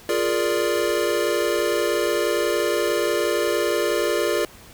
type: chord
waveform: square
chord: Bb dominant seventh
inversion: second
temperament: equal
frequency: 349.2 / 415.3 / 466.2 / 587.3 Hz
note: F4 / Ab4 / Bb4 / D5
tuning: 0 / 0 / 0 / 0 cents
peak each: -26 dBFS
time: 0.09-4.45 s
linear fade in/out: 2 ms
effects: pink hiss -46 dBFS RMS until 4.73 s